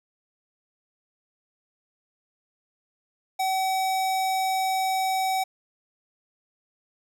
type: tone with notch filter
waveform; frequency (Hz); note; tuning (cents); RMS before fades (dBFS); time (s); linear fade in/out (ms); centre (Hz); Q
square; 760; F#5; +46; -25; 3.39-5.44; 10; 1600; 1.8
effects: none